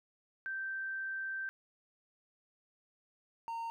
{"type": "tone pair in turn", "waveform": ["sine", "triangle"], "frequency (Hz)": [1561, 919.1], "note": ["G6", "A#5"], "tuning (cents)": [-8, -25], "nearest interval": "major sixth", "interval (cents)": 917, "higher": "first", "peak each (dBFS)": [-36, -35], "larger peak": "second", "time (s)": [[0.46, 1.49], [3.48, 3.7]], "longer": "first", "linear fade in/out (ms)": 0, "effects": []}